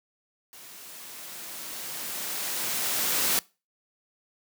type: noise with level ramp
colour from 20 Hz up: white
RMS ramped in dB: -47 to -24 dBFS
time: 0.53-3.39 s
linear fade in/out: 0 ms
effects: noise-tail reverb RT60 0.3 s tail -23 dB re dry + high-pass 150 Hz 12 dB/octave